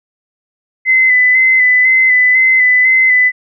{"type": "tone with vibrato", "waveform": "sine", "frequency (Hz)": 2027, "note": "B6", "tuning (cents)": 45, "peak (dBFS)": -6, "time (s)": [0.85, 3.32], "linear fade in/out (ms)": 50, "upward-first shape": "square", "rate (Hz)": 2, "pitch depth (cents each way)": 22, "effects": []}